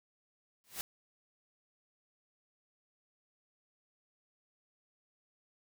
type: noise with exponential growth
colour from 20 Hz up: white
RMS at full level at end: -35 dBFS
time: 0.64-0.81 s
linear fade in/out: 0 ms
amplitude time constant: 36 ms
effects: none